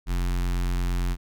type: tone with notch filter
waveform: square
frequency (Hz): 44.36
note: F1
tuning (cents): +28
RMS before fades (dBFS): -25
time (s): 0.06-1.17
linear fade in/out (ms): 50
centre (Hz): 540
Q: 1.2
effects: none